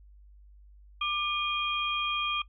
sine tone cluster, 1189 / 2446 / 3227 Hz, D6 / D#7 / G7, +21 / -30 / +50 cents, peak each -31 dBFS, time 1.01-2.42 s, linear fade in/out 5 ms, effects noise-tail reverb RT60 0.1 s tail -20 dB re dry + added 50 Hz sine -51 dBFS peak until 2.48 s

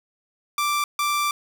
sawtooth tone bursts at uneven times, 1174.7 Hz, D6, in tune, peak -17 dBFS, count 2, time 0.58-0.84 / 0.99-1.31 s, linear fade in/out 2 ms, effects none

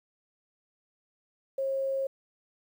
sine tone, 540 Hz, C#5, 45 cents flat, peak -27 dBFS, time 1.58-2.07 s, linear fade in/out 5 ms, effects 10-bit

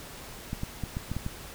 clicks, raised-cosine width 5 ms, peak -19 dBFS, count 7, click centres 0.531 / 0.634 / 0.837 / 0.969 / 1.116 / 1.166 / 1.264 s, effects pink hiss -44 dBFS RMS until 1.54 s

